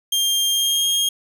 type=tone with pitch glide; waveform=sawtooth; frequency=3200 to 3241 Hz; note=G7 to G#7; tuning=+35 to -43 cents; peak=-14 dBFS; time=0.12-1.09 s; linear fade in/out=5 ms; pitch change=+22 cents; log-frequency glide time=0.5-0.88 s; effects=none